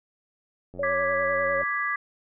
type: click train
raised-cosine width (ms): 2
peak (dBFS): -30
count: 81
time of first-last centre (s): 0.74-1.633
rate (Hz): 89.6
type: tone with vibrato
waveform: sine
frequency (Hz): 557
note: C#5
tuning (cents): +8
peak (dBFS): -25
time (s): 0.79-1.62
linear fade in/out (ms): 5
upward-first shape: sine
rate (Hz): 10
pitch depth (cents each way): 32
type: chord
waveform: sine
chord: G# diminished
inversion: second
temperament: equal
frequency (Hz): 1174.7 / 1661.2 / 1975.5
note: D6 / G#6 / B6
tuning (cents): 0 / 0 / 0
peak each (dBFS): -29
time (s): 0.83-1.96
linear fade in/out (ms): 5
effects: none